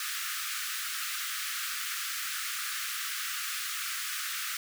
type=high-pass noise; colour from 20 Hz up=pink; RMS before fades=-35 dBFS; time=0-4.57 s; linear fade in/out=2 ms; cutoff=1200 Hz; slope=96 dB/octave; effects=none